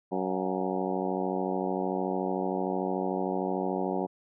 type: harmonic tone with a mistuned harmonic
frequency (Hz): 93.4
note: F#2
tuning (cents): +17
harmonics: 2 / 3 / 4 / 5 / 6 / 7 / 8 / 9 / 10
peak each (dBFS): -34 / -35 / -33 / -37 / -37 / -39 / -37 / -38 / -42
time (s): 0.11-4.07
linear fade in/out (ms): 20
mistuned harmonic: 7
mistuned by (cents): +83
effects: none